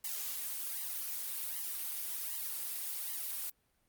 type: noise with flanger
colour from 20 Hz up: blue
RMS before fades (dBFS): -39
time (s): 0.04-3.5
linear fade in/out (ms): 5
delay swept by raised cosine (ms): 0.99 to 4.19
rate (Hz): 1.3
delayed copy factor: +0.85
effects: pink hiss -75 dBFS RMS until 3.88 s + Opus 48 kbps